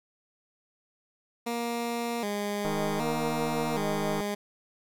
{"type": "tone with vibrato", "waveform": "15% pulse", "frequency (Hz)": 219.7, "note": "A3", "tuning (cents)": -2, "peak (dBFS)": -23, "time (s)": [1.46, 4.35], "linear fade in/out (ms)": 10, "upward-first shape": "square", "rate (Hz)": 0.65, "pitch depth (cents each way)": 120}
{"type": "click train", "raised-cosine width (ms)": 1, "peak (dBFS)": -20, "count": 242, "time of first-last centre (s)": [2.65, 4.205], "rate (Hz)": 155}
{"effects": []}